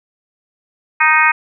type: harmonic tone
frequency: 311.1 Hz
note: D#4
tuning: in tune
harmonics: 3 / 4 / 5 / 6 / 7 / 8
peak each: -16 / -16 / -16 / -16 / -16 / -16 dBFS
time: 1-1.32 s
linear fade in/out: 10 ms
effects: none